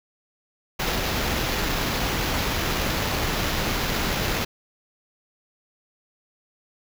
pink noise with sample-and-hold, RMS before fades -25 dBFS, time 0.79-4.45 s, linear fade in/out 10 ms, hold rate 8820 Hz, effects none

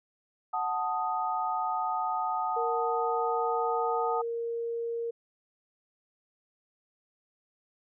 sine chord, D# diminished, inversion first, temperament equal, 740 / 880 / 1244.5 Hz, F#5 / A5 / D#6, 0 / 0 / 0 cents, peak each -32 dBFS, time 0.53-4.22 s, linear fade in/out 10 ms
sine tone, 465.3 Hz, A#4, 3 cents flat, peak -30 dBFS, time 2.56-5.11 s, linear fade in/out 10 ms
effects none

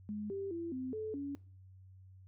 sine tone with pitch steps, 209.5 / 393.1 / 336.9 / 257.9 / 434.1 / 281.7 Hz, G#3 / G4 / E4 / C4 / A4 / C#4, +15 / +5 / +38 / -25 / -23 / +28 cents, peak -37 dBFS, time 0.09-1.35 s, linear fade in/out 0 ms, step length 210 ms, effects noise-tail reverb RT60 0.4 s tail -20 dB re dry + added 94 Hz sine -54 dBFS peak until 2.27 s

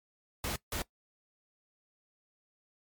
pink noise bursts at uneven times, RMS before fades -35 dBFS, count 2, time 0.44-0.56 / 0.72-0.82 s, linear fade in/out 2 ms, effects noise-tail reverb RT60 0.1 s tail -19 dB re dry + MP3 96 kbps

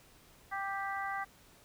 harmonic tone, 393.1 Hz, G4, 5 cents sharp, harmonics 2 / 3 / 4 / 5, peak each -38 / -40 / -41 / -42 dBFS, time 0.51-1.25 s, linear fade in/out 20 ms, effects pink hiss -61 dBFS RMS until 1.64 s

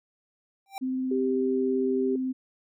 square tone with exponential growth, 784 Hz, G5, in tune, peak -30 dBFS, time 0.66-0.78 s, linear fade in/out 1 ms, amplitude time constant 25 ms
sine tone with vibrato, 259.2 Hz, C4, 16 cents flat, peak -26 dBFS, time 0.81-2.33 s, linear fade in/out 20 ms, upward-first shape triangle, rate 18 Hz, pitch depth 11 cents each way
sine tone, 392.5 Hz, G4, 2 cents sharp, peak -25 dBFS, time 1.11-2.16 s, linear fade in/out 5 ms
effects none

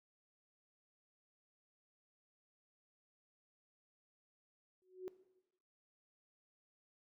sine tone with exponential growth, 370 Hz, F#4, in tune, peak -38 dBFS, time 4.82-5.08 s, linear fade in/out 0 ms, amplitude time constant 56 ms, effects noise-tail reverb RT60 1.0 s tail -17 dB re dry

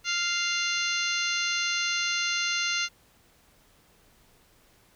harmonic tone, 697 Hz, F5, 4 cents flat, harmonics 2 / 3 / 4 / 5 / 6 / 7 / 8 / 9, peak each -32 / -32 / -31 / -36 / -33 / -40 / -40 / -35 dBFS, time 0.04-2.89 s, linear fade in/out 50 ms, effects pink hiss -61 dBFS RMS until 4.95 s

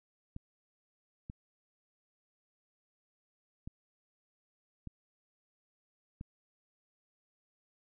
clicks, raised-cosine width 5 ms, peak -30 dBFS, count 5, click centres 0.364 / 1.299 / 3.675 / 4.873 / 6.211 s, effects none

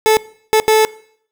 30% pulse tone bursts at uneven times, 436 Hz, A4, 16 cents flat, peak -6 dBFS, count 3, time 0.06-0.17 / 0.53-0.6 / 0.68-0.85 s, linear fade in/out 0 ms, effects noise-tail reverb RT60 0.6 s tail -20 dB re dry

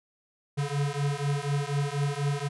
square beating tone pair, 140.8 / 144.9 Hz, C#3 / D3, +27 / -23 cents, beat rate 4.1 Hz, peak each -30 dBFS, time 0.57-2.49 s, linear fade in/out 20 ms, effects resampled to 24000 Hz

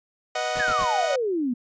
sawtooth chord, B major, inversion none, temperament equal with one note detuned, 489.3 / 622.3 / 740 Hz, B4 / D#5 / F#5, -16 / 0 / 0 cents, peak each -30 / -24 / -24 dBFS, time 0.35-1.16 s, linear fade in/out 5 ms
pink noise bursts, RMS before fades -34 dBFS, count 3, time 0.55-0.85 s, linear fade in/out 10 ms, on 66 ms, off 51 ms
sine exponential sweep, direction down, 1760 to 231.9 Hz, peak -22 dBFS, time 0.59-1.54 s, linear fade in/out 10 ms
effects resampled to 16000 Hz

